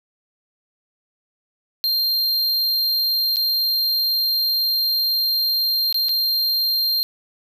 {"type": "tone with dropouts", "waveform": "square", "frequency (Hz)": 4186, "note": "C8", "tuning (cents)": 0, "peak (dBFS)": -18, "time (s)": [1.84, 7.03], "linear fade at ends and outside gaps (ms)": 0, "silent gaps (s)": [[3.36, 3.368], [5.926, 5.944], [6.085, 6.092]], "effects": []}